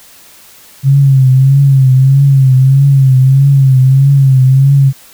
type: tone with vibrato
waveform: sine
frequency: 134.6 Hz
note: C3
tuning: 49 cents sharp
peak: -3 dBFS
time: 0.83-4.93 s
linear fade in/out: 50 ms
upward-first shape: triangle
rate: 1.6 Hz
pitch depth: 77 cents each way
effects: white hiss -39 dBFS RMS until 5.13 s